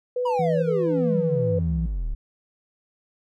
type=tone with vibrato; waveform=sine; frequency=493.9 Hz; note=B4; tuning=in tune; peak=-22 dBFS; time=0.16-1.59 s; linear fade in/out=5 ms; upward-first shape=sine; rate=1.6 Hz; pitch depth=14 cents each way
type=exponential sweep; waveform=triangle; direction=down; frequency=1000 to 33.76 Hz; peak=-22 dBFS; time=0.25-2.15 s; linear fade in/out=10 ms
type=tone with tremolo; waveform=sine; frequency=164.81 Hz; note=E3; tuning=in tune; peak=-23 dBFS; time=0.39-1.86 s; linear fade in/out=5 ms; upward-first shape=sine; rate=1.7 Hz; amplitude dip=35%
effects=none